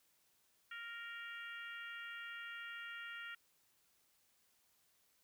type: harmonic tone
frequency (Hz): 466.2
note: A#4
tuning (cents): 0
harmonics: 3 / 4 / 5 / 6 / 7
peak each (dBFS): -49 / -50 / -56 / -54 / -60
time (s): 0.71-3.35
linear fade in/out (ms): 5
effects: white hiss -75 dBFS RMS until 5.23 s